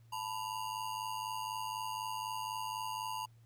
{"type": "ring-modulated tone", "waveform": "square", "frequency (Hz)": 942, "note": "A#5", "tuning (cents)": 18, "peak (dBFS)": -35, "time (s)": [0.12, 3.26], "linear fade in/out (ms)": 10, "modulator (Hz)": 52, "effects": ["added 115 Hz sine -58 dBFS peak until 3.45 s", "pink hiss -74 dBFS RMS until 3.45 s"]}